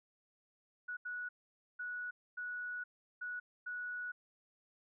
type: tone bursts at uneven times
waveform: sine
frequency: 1468 Hz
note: F#6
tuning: 14 cents flat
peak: -39 dBFS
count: 6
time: 0.88-0.97 / 1.05-1.29 / 1.79-2.11 / 2.37-2.84 / 3.21-3.4 / 3.66-4.12 s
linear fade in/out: 10 ms
effects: none